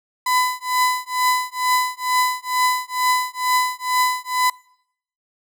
35% pulse tone with tremolo, 1004 Hz, B5, 28 cents sharp, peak -12 dBFS, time 0.26-4.5 s, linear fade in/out 5 ms, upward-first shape triangle, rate 2.2 Hz, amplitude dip 100%, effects noise-tail reverb RT60 0.7 s tail -25 dB re dry

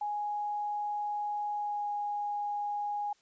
sine tone with pitch glide, 830.6 to 824.9 Hz, G#5 to G#5, 0 to -12 cents, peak -31 dBFS, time 0.01-3.13 s, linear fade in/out 5 ms, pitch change -12 cents, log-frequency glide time 1.55-1.9 s, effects white hiss -68 dBFS RMS until 3.21 s + resampled to 16000 Hz

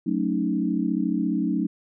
sine chord, D# half-diminished seventh, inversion first, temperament equal, 185 / 220 / 277.2 / 311.1 Hz, F#3 / A3 / C#4 / D#4, 0 / 0 / 0 / 0 cents, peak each -27 dBFS, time 0.06-1.67 s, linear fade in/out 10 ms, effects none

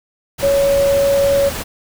sine tone in noise, 558 Hz, C#5, 11 cents sharp, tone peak -11 dBFS, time 0.42-1.5 s, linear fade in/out 20 ms, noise pink, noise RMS -25 dBFS, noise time 0.38-1.64 s, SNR +11 dB, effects none

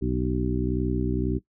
harmonic tone with a mistuned harmonic, 61.9 Hz, B1, 5 cents sharp, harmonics 1 / 2 / 3 / 4 / 5 / 6, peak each -29 / -30 / -32 / -30 / -30 / -31 dBFS, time 0.01-1.39 s, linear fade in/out 20 ms, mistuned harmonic 6, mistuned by +41 cents, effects noise-tail reverb RT60 0.1 s tail -17 dB re dry

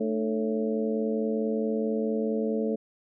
harmonic tone with a mistuned harmonic, 110.3 Hz, A2, 5 cents sharp, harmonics 2 / 3 / 4 / 5 / 6, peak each -28 / -35 / -29 / -34 / -41 dBFS, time 0-2.76 s, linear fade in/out 10 ms, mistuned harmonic 3, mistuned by -140 cents, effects none

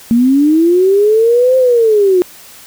sine linear two-way sweep, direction up then down, 226.8 to 523.3 to 352.7 Hz, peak -6 dBFS, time 0.11-2.22 s, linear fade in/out 0 ms, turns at 1.57 s, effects white hiss -37 dBFS RMS until 2.66 s

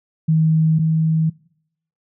sine tone pair in turn, 158.9 / 159.7 Hz, D#3 / D#3, +37 / +45 cents, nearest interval unison, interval 8 cents, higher second, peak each -12 / -14 dBFS, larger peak first, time 0.28-0.79 / 0.79-1.3 s, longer neither, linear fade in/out 10 ms, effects noise-tail reverb RT60 0.7 s tail -23 dB re dry

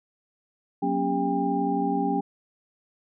sine tone cluster, 185.6 / 238.5 / 277.3 / 399.1 / 800 Hz, F#3 / A#3 / C#4 / G4 / G5, +6 / +40 / +1 / +31 / +35 cents, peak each -30 / -31 / -27 / -31 / -27 dBFS, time 0.82-2.21 s, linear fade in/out 10 ms, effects none

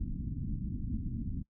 pink low-pass noise, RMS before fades -36 dBFS, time 0-1.43 s, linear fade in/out 10 ms, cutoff 270 Hz, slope 48 dB/octave, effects noise-tail reverb RT60 0.1 s tail -23 dB re dry

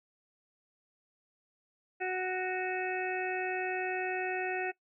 harmonic tone, 370 Hz, F#4, in tune, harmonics 1 / 2 / 4 / 5 / 6 / 7, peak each -35 / -36 / -41 / -40 / -46 / -40 dBFS, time 2-4.72 s, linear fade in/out 20 ms, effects noise-tail reverb RT60 0.1 s tail -20 dB re dry

